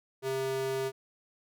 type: tone with high-pass filter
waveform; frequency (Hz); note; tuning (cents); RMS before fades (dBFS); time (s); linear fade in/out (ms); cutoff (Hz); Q
square; 133.3; C3; +33; -32; 0.22-0.92; 50; 310; 4.4
effects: none